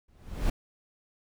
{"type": "noise with exponential growth", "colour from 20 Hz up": "brown", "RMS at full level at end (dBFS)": -23, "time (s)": [0.08, 0.5], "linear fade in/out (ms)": 5, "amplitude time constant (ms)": 90, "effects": []}